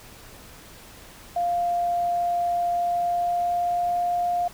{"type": "tone with pitch glide", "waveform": "sine", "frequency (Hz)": [698.5, 704.2], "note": ["F5", "F5"], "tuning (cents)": [0, 14], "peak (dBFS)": -21, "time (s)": [1.36, 4.48], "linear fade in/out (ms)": 5, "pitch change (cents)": 14, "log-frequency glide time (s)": [2.78, 4.09], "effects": ["pink hiss -46 dBFS RMS until 4.53 s"]}